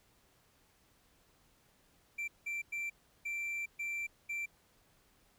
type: tone bursts at uneven times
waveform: triangle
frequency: 2349 Hz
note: D7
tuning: in tune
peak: -34 dBFS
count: 6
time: 2.18-2.28 / 2.46-2.62 / 2.72-2.9 / 3.25-3.66 / 3.79-4.07 / 4.29-4.46 s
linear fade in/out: 10 ms
effects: pink hiss -69 dBFS RMS until 5.38 s